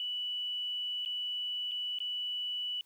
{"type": "tone with dropouts", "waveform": "sine", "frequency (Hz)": 2960, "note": "F#7", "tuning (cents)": 0, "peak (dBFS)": -33, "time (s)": [0, 2.81], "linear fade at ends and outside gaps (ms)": 1, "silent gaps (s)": [[1.05, 1.059], [1.712, 1.717], [1.987, 2.003]], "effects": ["white hiss -69 dBFS RMS until 2.85 s"]}